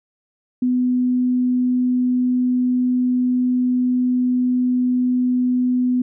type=tone; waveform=sine; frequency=250.1 Hz; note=B3; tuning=22 cents sharp; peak=-15 dBFS; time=0.62-6.02 s; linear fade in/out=5 ms; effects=none